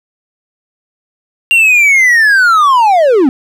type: linear sweep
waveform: triangle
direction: down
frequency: 2794 to 244.2 Hz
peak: -3 dBFS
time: 1.51-3.29 s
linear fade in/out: 0 ms
effects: none